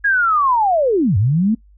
sine linear two-way sweep, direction down then up, 1672 to 89.9 to 231.9 Hz, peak -12 dBFS, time 0.04-1.55 s, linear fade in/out 10 ms, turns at 1.17 s, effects noise-tail reverb RT60 0.1 s tail -22 dB re dry + added 50 Hz sine -45 dBFS peak until 1.77 s

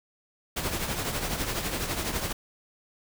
pink noise with tremolo, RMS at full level -28 dBFS, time 0.56-2.33 s, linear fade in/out 10 ms, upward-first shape triangle, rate 12 Hz, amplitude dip 60%, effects none

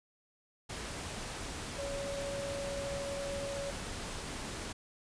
sine tone in noise, 560 Hz, C#5, 18 cents sharp, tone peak -37 dBFS, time 1.78-3.71 s, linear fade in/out 10 ms, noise pink, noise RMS -41 dBFS, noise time 0.69-4.73 s, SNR +1 dB, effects resampled to 22050 Hz

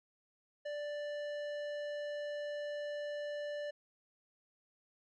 sine tone with tanh clipping, 587.3 Hz, D5, in tune, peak -40 dBFS, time 0.65-3.71 s, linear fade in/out 10 ms, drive 14 dB, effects none

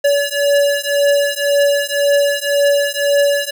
square beating tone pair, 569 / 570.9 Hz, C#5 / D5, +45 / -49 cents, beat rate 1.9 Hz, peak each -16 dBFS, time 0.04-3.51 s, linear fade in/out 10 ms, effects none

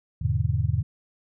sine chord, E dominant seventh, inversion none, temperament just, 82.41 / 103.01 / 123.61 / 148.33 Hz, E2 / G#2 / B2 / D3, 0 / -14 / +2 / +18 cents, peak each -27 / -25 / -27 / -29 dBFS, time 0.21-0.83 s, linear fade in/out 10 ms, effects none

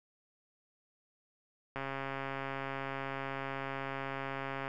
click train, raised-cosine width 0.5 ms, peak -23 dBFS, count 398, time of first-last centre 1.76-4.679 s, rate 136 Hz, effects none

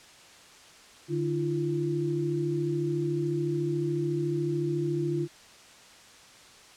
sine tone cluster, 147.2 / 309.8 / 343.7 Hz, D3 / D#4 / F4, +4 / -7 / -28 cents, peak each -30 / -37 / -28 dBFS, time 1.08-5.28 s, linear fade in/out 50 ms, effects white hiss -52 dBFS RMS until 6.76 s + low-pass 7000 Hz 12 dB/octave

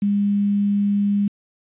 sine tone with quantisation, 202.8 Hz, G#3, 41 cents flat, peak -16 dBFS, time 0.02-1.28 s, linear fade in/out 5 ms, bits 7, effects resampled to 8000 Hz

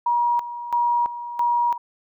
sine tone with tremolo, 955 Hz, A#5, 42 cents sharp, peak -17 dBFS, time 0.06-1.78 s, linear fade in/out 5 ms, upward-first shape square, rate 1.5 Hz, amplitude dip 75%, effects none

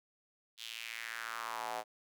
square tone with high-pass filter sweep, 57.2 Hz, A#1, 32 cents flat, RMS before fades -42 dBFS, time 0.57-1.84 s, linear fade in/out 50 ms, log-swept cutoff 3500 to 670 Hz, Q 3.1, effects none

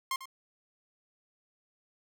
sawtooth tone with echo, 1061 Hz, C6, 24 cents sharp, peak -26 dBFS, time 0.11-0.16 s, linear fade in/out 2 ms, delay 96 ms, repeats 1, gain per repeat -13 dB, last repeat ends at 0.256 s, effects none

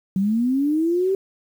sine linear sweep, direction up, 185 to 392 Hz, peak -17 dBFS, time 0.16-1.15 s, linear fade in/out 2 ms, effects 8-bit

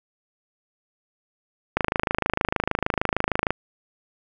click train, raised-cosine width 0.5 ms, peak -5 dBFS, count 47, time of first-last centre 1.77-3.506 s, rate 26.5 Hz, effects none

